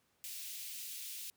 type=high-pass noise; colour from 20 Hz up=white; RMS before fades=-45 dBFS; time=0.24-1.3 s; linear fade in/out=0 ms; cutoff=2400 Hz; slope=24 dB/octave; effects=pink hiss -75 dBFS RMS until 1.36 s + high-pass 100 Hz 12 dB/octave